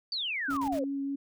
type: exponential sweep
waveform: sine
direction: down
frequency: 4699 to 493.9 Hz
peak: -30 dBFS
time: 0.12-0.84 s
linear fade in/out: 2 ms
type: tone with vibrato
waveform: sine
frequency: 277.2 Hz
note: C#4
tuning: in tune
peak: -30 dBFS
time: 0.48-1.16 s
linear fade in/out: 10 ms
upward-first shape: triangle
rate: 5.1 Hz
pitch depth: 10 cents each way
type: noise bursts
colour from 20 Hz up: pink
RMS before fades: -45 dBFS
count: 3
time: 0.5-0.792 s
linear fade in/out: 5 ms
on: 72 ms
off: 38 ms
effects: none

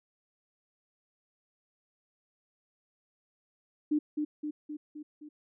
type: tone with echo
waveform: sine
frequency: 300 Hz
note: D4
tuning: 37 cents sharp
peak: -24 dBFS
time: 3.91-3.99 s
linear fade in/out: 10 ms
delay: 260 ms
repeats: 5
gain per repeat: -4 dB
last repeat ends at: 5.29 s
effects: none

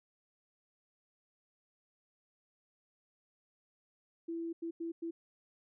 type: tone bursts at uneven times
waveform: sine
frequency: 333 Hz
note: E4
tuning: 18 cents sharp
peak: -36 dBFS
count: 4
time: 4.28-4.53 / 4.62-4.71 / 4.8-4.92 / 5.02-5.11 s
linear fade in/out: 10 ms
effects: none

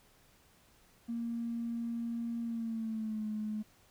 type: tone with pitch glide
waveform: triangle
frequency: 233.1 to 213.8 Hz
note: A#3 to A3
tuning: 0 to -49 cents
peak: -30 dBFS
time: 1.08-3.63 s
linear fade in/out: 20 ms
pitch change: -149 cents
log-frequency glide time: 2.42-3.26 s
effects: tanh soft clip ceiling -32 dBFS + pink hiss -65 dBFS RMS until 3.9 s

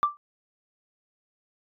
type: tone with exponential decay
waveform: sine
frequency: 1174.7 Hz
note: D6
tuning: in tune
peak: -14 dBFS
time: 0.03-0.17 s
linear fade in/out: 0 ms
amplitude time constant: 30 ms
effects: tanh soft clip ceiling -13 dBFS

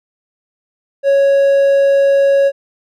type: tone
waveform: triangle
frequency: 554 Hz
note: C#5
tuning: 1 cent flat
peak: -6 dBFS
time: 1.03-2.52 s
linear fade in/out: 50 ms
effects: none

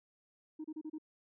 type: tone bursts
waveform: sine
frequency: 311.1 Hz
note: D#4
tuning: in tune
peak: -38 dBFS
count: 5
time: 0.59-0.984 s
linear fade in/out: 10 ms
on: 54 ms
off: 31 ms
effects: tanh soft clip ceiling -37 dBFS

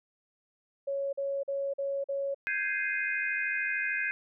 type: tone bursts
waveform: sine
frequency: 554.4 Hz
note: C#5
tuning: in tune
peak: -29 dBFS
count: 5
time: 0.87-2.346 s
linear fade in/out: 10 ms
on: 260 ms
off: 44 ms
type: chord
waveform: sine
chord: Ab major seventh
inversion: third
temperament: equal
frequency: 1568 / 1661.2 / 2093 / 2489 Hz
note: G6 / Ab6 / C7 / Eb7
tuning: 0 / 0 / 0 / 0 cents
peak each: -34 dBFS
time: 2.47-4.11 s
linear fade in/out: 0 ms
effects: none

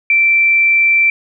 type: tone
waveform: sine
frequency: 2342 Hz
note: D7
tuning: 5 cents flat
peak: -8 dBFS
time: 0.1-1.1 s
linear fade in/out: 2 ms
effects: none

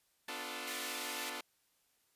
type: chord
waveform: 5% pulse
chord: B half-diminished seventh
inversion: none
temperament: equal with one note detuned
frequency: 250.5 / 293.7 / 349.2 / 440 Hz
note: B3 / D4 / F4 / A4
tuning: +25 / 0 / 0 / 0 cents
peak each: -35 dBFS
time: 0.28-1.41 s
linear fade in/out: 5 ms
type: high-pass noise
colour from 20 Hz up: pink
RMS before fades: -44 dBFS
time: 0.67-1.3 s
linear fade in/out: 5 ms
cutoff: 1800 Hz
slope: 96 dB/octave
effects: white hiss -75 dBFS RMS until 2.15 s + resampled to 32000 Hz

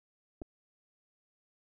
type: clicks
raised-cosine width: 2 ms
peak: -30 dBFS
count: 2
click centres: 0.417 / 0.42 s
effects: none

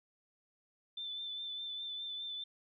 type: tone with vibrato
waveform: sine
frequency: 3533 Hz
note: A7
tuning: 6 cents sharp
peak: -39 dBFS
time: 0.97-2.44 s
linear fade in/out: 5 ms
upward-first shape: triangle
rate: 4.9 Hz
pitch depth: 31 cents each way
effects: none

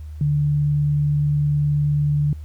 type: tone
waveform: sine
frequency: 146.83 Hz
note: D3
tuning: in tune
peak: -16 dBFS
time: 0.21-2.33 s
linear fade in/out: 2 ms
effects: added 76 Hz sine -31 dBFS peak until 2.44 s + pink hiss -58 dBFS RMS until 2.44 s

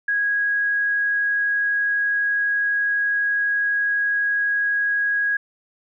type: tone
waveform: sine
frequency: 1652 Hz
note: G#6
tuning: 10 cents flat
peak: -18 dBFS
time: 0.08-5.37 s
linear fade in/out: 5 ms
effects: none

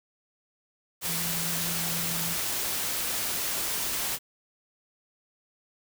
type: tone in noise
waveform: sine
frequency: 167.7 Hz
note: E3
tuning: 30 cents sharp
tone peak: -36 dBFS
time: 1.05-2.37 s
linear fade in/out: 50 ms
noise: white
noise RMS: -30 dBFS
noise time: 1.01-4.19 s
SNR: -9 dB
effects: none

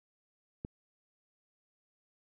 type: click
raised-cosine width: 3 ms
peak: -25 dBFS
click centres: 0.649 s
effects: none

